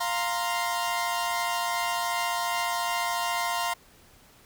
sawtooth chord, F suspended fourth, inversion none, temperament equal, 698.5 / 932.3 / 1046.5 Hz, F5 / Bb5 / C6, 0 / 0 / 0 cents, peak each -27 dBFS, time 0-3.74 s, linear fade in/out 10 ms, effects pink hiss -56 dBFS RMS until 4.45 s

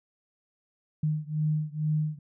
sine beating tone pair, 152.4 / 154.6 Hz, D#3 / D#3, -36 / -11 cents, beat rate 2.2 Hz, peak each -28 / -29 dBFS, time 1.03-2.19 s, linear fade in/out 5 ms, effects none

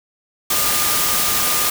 sine tone in noise, 1211 Hz, D#6, 47 cents flat, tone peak -27 dBFS, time 0.5-1.7 s, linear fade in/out 5 ms, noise white, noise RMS -18 dBFS, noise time 0.5-1.7 s, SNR -12 dB, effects none

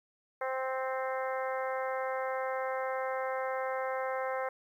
harmonic tone, 261.8 Hz, C4, 1 cent sharp, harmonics 2 / 3 / 4 / 5 / 6 / 7 / 8, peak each -34 / -38 / -40 / -42 / -44 / -45 / -46 dBFS, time 0.41-4.49 s, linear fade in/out 5 ms, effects 11-bit

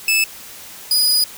sawtooth tone pair in turn, 2618 / 4942 Hz, E7 / D#8, -13 / -13 cents, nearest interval major seventh, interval 1100 cents, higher second, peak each -10 dBFS, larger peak neither, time 0.08-0.24 / 0.91-1.24 s, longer second, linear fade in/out 2 ms, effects white hiss -37 dBFS RMS until 1.37 s

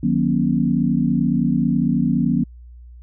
sine chord, D# minor seventh, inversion none, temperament equal with one note detuned, 155.56 / 185 / 239.2 / 277.2 Hz, D#3 / F#3 / A#3 / C#4, 0 / 0 / +45 / 0 cents, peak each -22 / -21 / -19 / -23 dBFS, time 0.03-2.44 s, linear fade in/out 5 ms, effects added 60 Hz sine -38 dBFS peak until 3.02 s

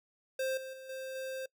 square tone with level steps, 526 Hz, C5, 9 cents sharp, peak -32 / -42 / -47 / -40 / -38 dBFS, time 0.39-1.46 s, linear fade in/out 5 ms, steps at 0.57 / 0.73 / 0.89 / 1.15 s, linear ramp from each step 5 ms, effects noise-tail reverb RT60 0.1 s tail -23 dB re dry

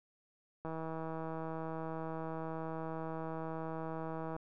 click train, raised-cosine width 1 ms, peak -28 dBFS, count 599, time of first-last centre 0.65-4.364 s, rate 161 Hz, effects none

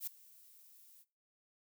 violet noise with ADSR envelope, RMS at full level -38 dBFS, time 0-1.05 s, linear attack 70 ms, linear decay 7 ms, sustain -23 dB, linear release 43 ms, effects noise-tail reverb RT60 0.3 s tail -19 dB re dry

